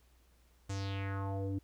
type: tone with low-pass filter sweep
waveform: square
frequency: 98 Hz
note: G2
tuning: in tune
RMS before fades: -37 dBFS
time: 0.69-1.59 s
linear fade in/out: 10 ms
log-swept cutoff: 7700 to 290 Hz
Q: 3.2
effects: added 60 Hz sine -64 dBFS peak until 1.63 s + pink hiss -71 dBFS RMS until 1.63 s